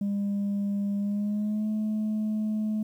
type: tone with pitch glide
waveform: sine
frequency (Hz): 201.5 to 214.7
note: G3 to A3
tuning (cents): +48 to -42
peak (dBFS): -23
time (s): 0.01-2.83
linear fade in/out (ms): 5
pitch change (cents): +110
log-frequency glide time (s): 0.97-1.68
effects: tanh soft clip ceiling -24 dBFS + 10-bit